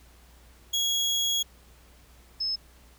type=tone pair in turn; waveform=30% pulse / sine; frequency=3322 / 5199 Hz; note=G#7 / E8; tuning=0 / -25 cents; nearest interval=minor sixth; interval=775 cents; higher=second; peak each=-21 / -26 dBFS; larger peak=first; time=0.73-1.43 / 2.4-2.56 s; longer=first; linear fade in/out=10 ms; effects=added 60 Hz sine -54 dBFS peak until 2.98 s + pink hiss -58 dBFS RMS until 2.98 s